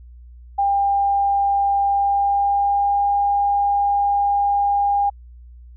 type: tone with pitch glide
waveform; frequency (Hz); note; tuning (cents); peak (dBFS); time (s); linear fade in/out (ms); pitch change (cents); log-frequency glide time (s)
sine; 799 to 807.8; G5 to G#5; +33 to -48; -15; 0.58-5.1; 10; +19; 1.84-3.1
effects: added 60 Hz sine -39 dBFS peak until 5.76 s